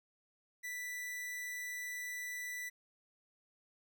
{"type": "tone", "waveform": "45% pulse", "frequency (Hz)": 1975.5, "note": "B6", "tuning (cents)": 0, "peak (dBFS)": -40, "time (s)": [0.63, 2.7], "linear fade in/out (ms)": 20, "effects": []}